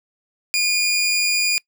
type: tone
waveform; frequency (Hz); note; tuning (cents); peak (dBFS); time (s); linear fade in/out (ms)
20% pulse; 2431; D#7; -41; -12; 0.54-1.58; 0
effects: noise-tail reverb RT60 0.1 s tail -24 dB re dry